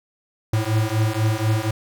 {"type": "beating tone pair", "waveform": "square", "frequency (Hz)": [107.4, 111.5], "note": ["A2", "A2"], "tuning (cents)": [-41, 23], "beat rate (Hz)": 4.1, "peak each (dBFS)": -22, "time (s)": [0.53, 1.71], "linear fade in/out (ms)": 5, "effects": []}